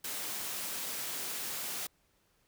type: high-pass noise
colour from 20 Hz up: white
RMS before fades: -38 dBFS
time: 0.04-1.87 s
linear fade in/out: 5 ms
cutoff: 150 Hz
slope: 12 dB/octave
effects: pink hiss -72 dBFS RMS until 2.47 s